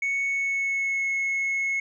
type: tone with pitch glide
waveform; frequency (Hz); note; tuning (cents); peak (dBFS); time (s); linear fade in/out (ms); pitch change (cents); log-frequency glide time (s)
sine; 2217 to 2183; C#7 to C#7; 0 to -27; -21; 0.02-1.8; 5; -27; 0.25-1.08
effects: tanh soft clip ceiling -22 dBFS